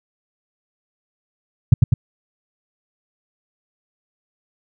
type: tone with echo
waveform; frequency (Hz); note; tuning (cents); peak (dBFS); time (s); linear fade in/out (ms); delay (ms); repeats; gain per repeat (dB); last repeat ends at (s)
sine; 120; B2; -49; -3; 1.72-1.74; 5; 100; 2; -3; 1.94
effects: none